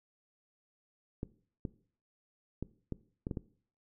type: clicks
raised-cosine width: 3 ms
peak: -23 dBFS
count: 7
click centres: 1.231 / 1.652 / 2.626 / 2.923 / 3.269 / 3.312 / 3.372 s
effects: noise-tail reverb RT60 0.5 s tail -19 dB re dry